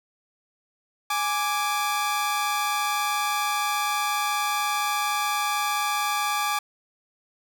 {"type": "tone pair together", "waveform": "sawtooth", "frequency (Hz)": [830.6, 1173.8], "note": ["G#5", "D6"], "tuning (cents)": [0, -1], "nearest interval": "tritone", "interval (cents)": 599, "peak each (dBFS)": [-23, -22], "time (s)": [1.1, 6.59], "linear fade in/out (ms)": 5, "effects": []}